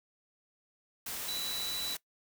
sine tone in noise, 3951 Hz, B7, in tune, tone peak -35 dBFS, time 1.28-1.95 s, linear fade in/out 5 ms, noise white, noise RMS -39 dBFS, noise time 1.06-1.97 s, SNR +1 dB, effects noise-tail reverb RT60 0.1 s tail -20 dB re dry

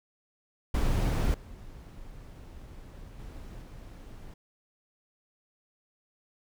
brown noise with level steps, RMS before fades -26 / -46 / -43 / -45 dBFS, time 0.74-4.34 s, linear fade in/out 5 ms, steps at 1.34 / 3.19 / 3.62 s, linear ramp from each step 2 ms, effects none

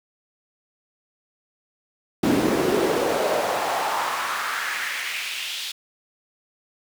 brown noise with high-pass filter sweep, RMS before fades -24 dBFS, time 2.23-5.72 s, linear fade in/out 5 ms, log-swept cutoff 250 to 3500 Hz, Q 2.4, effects none

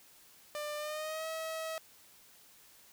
sawtooth tone with pitch glide, 596 to 642.5 Hz, D5 to E5, +25 to -45 cents, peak -33 dBFS, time 0.55-1.78 s, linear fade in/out 0 ms, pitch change +130 cents, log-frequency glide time 0.77-1.27 s, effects white hiss -60 dBFS RMS until 2.92 s

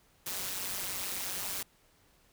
white noise with amplitude modulation, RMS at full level -33 dBFS, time 0.26-1.63 s, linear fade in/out 5 ms, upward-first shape sine, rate 189 Hz, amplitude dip 85%, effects pink hiss -66 dBFS RMS until 2.32 s

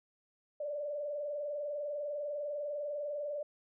sine tone with vibrato, 584 Hz, D5, 10 cents flat, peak -35 dBFS, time 0.6-3.43 s, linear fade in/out 5 ms, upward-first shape triangle, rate 20 Hz, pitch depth 79 cents each way, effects none

